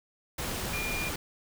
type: tone in noise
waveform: sine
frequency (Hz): 2409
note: D7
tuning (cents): +43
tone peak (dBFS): -33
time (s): 0.73-1.09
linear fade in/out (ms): 5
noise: pink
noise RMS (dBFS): -34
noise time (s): 0.38-1.16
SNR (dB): -2
effects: none